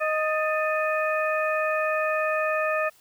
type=harmonic tone with a mistuned harmonic; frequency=622.3 Hz; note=D#5; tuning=in tune; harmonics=1 / 2 / 3 / 4; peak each=-25 / -28 / -30 / -31 dBFS; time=0-2.9 s; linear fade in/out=20 ms; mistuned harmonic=3; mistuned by=-81 cents; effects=white hiss -58 dBFS RMS until 3 s